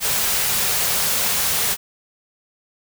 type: band-stop noise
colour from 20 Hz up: white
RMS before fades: -20 dBFS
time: 0-1.77 s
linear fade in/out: 50 ms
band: 240 to 360 Hz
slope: 96 dB/octave
effects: none